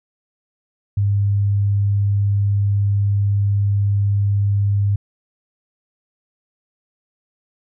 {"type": "tone", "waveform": "sine", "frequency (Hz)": 100.9, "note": "G#2", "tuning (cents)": -49, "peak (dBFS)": -14, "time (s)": [0.97, 4.96], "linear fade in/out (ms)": 5, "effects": []}